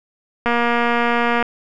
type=click train; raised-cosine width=0.5 ms; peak=-4 dBFS; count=230; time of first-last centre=0.46-1.426 s; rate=237 Hz; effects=none